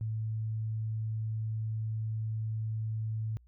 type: tone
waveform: sine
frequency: 110 Hz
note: A2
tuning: in tune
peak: -31 dBFS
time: 0.01-3.37 s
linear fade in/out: 0 ms
effects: added 60 Hz sine -57 dBFS peak until 3.47 s